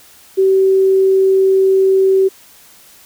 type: tone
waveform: sine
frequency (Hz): 383.4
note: G4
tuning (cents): -38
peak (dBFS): -8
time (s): 0.37-2.29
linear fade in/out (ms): 20
effects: white hiss -44 dBFS RMS until 3.05 s